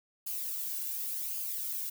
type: noise with flanger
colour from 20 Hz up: violet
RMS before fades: -36 dBFS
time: 0.26-1.9 s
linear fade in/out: 10 ms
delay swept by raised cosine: 0.52 to 1.62 ms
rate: 0.9 Hz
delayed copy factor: -0.55
effects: none